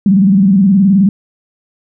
sine tone with vibrato, 194 Hz, G3, 18 cents flat, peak -5 dBFS, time 0.06-1.09 s, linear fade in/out 2 ms, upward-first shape square, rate 19 Hz, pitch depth 99 cents each way, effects none

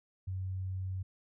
sine tone, 93.9 Hz, F#2, 26 cents sharp, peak -34 dBFS, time 0.27-1.03 s, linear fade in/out 10 ms, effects none

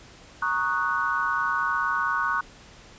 sine chord, D# minor seventh, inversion second, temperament equal, 932.3 / 1108.7 / 1244.5 / 1480 Hz, A#5 / C#6 / D#6 / F#6, 0 / 0 / 0 / 0 cents, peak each -32 / -27 / -30 / -26 dBFS, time 0.42-2.41 s, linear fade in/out 5 ms, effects pink hiss -49 dBFS RMS until 2.98 s + resampled to 16000 Hz

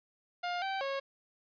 sawtooth tone with pitch steps, 707 / 775 / 548 Hz, F5 / G5 / C#5, +21 / -20 / -20 cents, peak -29 dBFS, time 0.43-1 s, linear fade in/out 10 ms, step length 190 ms, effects resampled to 11025 Hz + 11-bit

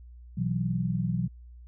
sine chord, B suspended fourth, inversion none, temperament just, 123.47 / 164.63 / 185.21 Hz, B2 / E3 / F#3, 0 / -2 / +2 cents, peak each -30 dBFS, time 0.37-1.28 s, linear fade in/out 10 ms, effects added 60 Hz sine -45 dBFS peak until 1.67 s

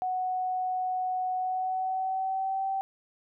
sine tone with pitch glide, 740 to 773.7 Hz, F#5 to G5, 0 to -23 cents, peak -27 dBFS, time 0.02-2.81 s, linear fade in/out 0 ms, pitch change +77 cents, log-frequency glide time 1.37-2.66 s, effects none

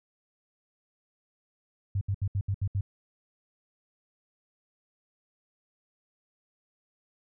sine tone bursts, 98.4 Hz, G2, 7 cents sharp, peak -25 dBFS, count 7, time 1.95-2.81 s, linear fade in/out 5 ms, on 62 ms, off 71 ms, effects none

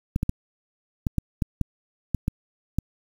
clicks, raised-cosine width 5 ms, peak -10 dBFS, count 10, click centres 0.161 / 0.231 / 0.294 / 1.068 / 1.183 / 1.422 / 1.613 / 2.147 / 2.281 / 2.786 s, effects 7-bit

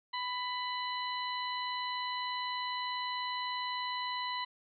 harmonic tone with a mistuned harmonic, 994 Hz, B5, 11 cents sharp, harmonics 1 / 2 / 3 / 4, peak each -36 / -41 / -43 / -41 dBFS, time 0.13-4.45 s, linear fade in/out 10 ms, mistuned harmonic 4, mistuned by +23 cents, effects none

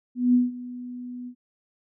sine tone with ADSR envelope, 246.9 Hz, B3, in tune, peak -14 dBFS, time 0.15-1.35 s, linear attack 190 ms, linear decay 170 ms, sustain -19 dB, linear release 77 ms, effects none

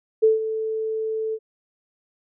sine tone with ADSR envelope, 440 Hz, A4, in tune, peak -11 dBFS, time 0.22-1.39 s, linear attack 19 ms, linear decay 150 ms, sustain -12 dB, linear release 53 ms, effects none

